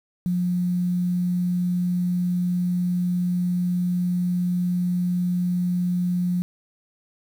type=tone with quantisation; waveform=sine; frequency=178.3 Hz; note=F3; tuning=36 cents sharp; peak=-20 dBFS; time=0.26-6.42 s; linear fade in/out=0 ms; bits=8; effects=none